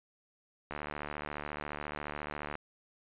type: click train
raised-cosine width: 0.5 ms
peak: -23 dBFS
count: 138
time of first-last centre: 0.71-2.554 s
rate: 74.3 Hz
effects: resampled to 8000 Hz